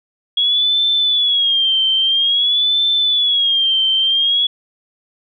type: tone with vibrato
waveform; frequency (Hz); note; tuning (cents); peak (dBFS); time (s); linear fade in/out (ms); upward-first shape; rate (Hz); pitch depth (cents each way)
sine; 3322; G#7; 0; -12; 0.37-4.47; 5; sine; 0.5; 110
effects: none